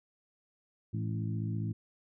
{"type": "harmonic tone with a mistuned harmonic", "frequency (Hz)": 55, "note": "A1", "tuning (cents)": 0, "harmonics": [2, 3, 4, 5, 6], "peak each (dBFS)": [-33, -38, -41, -45, -46], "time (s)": [0.93, 1.73], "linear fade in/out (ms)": 10, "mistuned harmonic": 4, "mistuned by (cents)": -49, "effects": []}